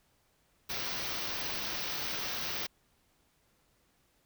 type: band-stop noise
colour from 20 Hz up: white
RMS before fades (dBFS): -36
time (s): 0.69-2.67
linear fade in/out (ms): 10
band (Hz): 6100 to 16000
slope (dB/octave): 96
effects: pink hiss -71 dBFS RMS until 4.25 s